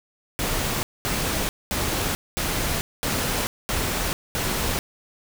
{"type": "noise bursts", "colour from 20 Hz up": "pink", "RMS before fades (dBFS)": -25, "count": 7, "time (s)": [0.39, 4.79], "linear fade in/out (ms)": 0, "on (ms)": 440, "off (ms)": 220, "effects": []}